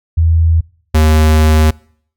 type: tone pair in turn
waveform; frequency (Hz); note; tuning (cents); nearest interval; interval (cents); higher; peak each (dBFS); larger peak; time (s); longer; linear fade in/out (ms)
sine / square; 82 / 77.82; E2 / D#2; -9 / +1; minor second; 90; first; -7; neither; 0.17-0.61 / 0.94-1.71; second; 10
effects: noise-tail reverb RT60 0.6 s tail -25 dB re dry